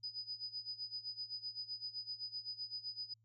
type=tone with tremolo; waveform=sine; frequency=4978 Hz; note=D#8; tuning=in tune; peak=-39 dBFS; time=0.03-3.14 s; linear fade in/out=10 ms; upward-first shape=sine; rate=7.8 Hz; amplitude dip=85%; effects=added 111 Hz sine -70 dBFS peak until 3.24 s